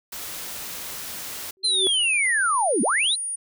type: noise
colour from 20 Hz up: white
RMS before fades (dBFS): -34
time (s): 0.12-1.51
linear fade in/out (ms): 5
type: tone with exponential growth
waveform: sine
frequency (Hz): 379.4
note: F#4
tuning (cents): +43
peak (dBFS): -20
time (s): 1.57-1.87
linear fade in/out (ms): 0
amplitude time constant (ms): 64
type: linear two-way sweep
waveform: sine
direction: down then up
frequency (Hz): 4186 to 196 to 4186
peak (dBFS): -19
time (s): 1.63-3.16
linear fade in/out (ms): 20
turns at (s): 2.82
type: tone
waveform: sine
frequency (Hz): 9550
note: D9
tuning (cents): +28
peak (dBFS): -26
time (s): 1.64-3.36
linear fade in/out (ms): 10
effects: none